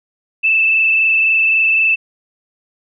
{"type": "tone with frequency modulation", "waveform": "sine", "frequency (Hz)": 2637, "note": "E7", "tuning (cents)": 0, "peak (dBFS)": -10, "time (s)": [0.43, 1.96], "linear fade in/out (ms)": 20, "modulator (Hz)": 23.8, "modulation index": 1.7, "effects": []}